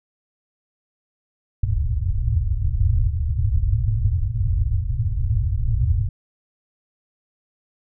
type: low-pass noise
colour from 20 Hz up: white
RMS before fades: -20 dBFS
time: 1.63-6.09 s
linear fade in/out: 5 ms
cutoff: 120 Hz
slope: 96 dB/octave
effects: none